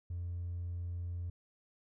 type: tone with hard clipping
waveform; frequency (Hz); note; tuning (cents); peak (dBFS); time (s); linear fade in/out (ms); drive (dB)
sine; 87.31; F2; 0; -37; 0.1-1.3; 5; 1
effects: none